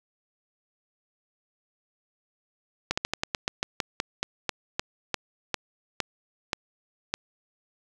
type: slowing click train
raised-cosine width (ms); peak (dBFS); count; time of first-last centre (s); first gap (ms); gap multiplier
0.2; -8; 18; 2.91-7.14; 65; 1.15
effects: 7-bit